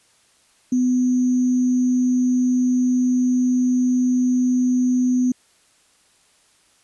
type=tone with sample-and-hold; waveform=sine; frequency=251 Hz; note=B3; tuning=28 cents sharp; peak=-15 dBFS; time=0.72-5.32 s; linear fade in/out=5 ms; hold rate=6300 Hz; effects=white hiss -58 dBFS RMS until 6.83 s + resampled to 24000 Hz